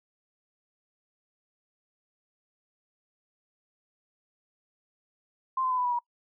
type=tone with pitch steps; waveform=sine; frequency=1046.5 / 1028.5 / 1010.9 / 993.5 / 976.4 / 959.6 Hz; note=C6 / C6 / B5 / B5 / B5 / A#5; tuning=0 / -30 / +40 / +10 / -20 / +50 cents; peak=-25 dBFS; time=5.57-5.99 s; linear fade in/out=5 ms; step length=70 ms; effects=noise-tail reverb RT60 0.1 s tail -25 dB re dry